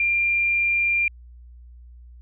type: tone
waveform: sine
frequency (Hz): 2388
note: D7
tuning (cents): +28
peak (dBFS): -18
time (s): 0-1.08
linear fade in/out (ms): 2
effects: added 60 Hz sine -42 dBFS peak until 2.21 s